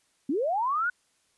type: linear sweep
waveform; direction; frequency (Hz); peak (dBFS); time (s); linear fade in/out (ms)
sine; up; 244.3 to 1500; -24; 0.29-0.9; 5
effects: white hiss -69 dBFS RMS until 1.37 s + resampled to 24000 Hz